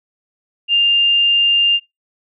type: tone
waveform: sine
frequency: 2801 Hz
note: F7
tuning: 4 cents sharp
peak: -10 dBFS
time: 0.68-1.8 s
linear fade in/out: 50 ms
effects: noise-tail reverb RT60 0.2 s tail -24 dB re dry